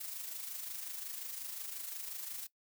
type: noise with amplitude modulation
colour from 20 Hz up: blue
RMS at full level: -41 dBFS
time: 0-2.47 s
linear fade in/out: 10 ms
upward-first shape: sine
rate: 25.6 Hz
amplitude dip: 50%
effects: noise-tail reverb RT60 0.1 s tail -19 dB re dry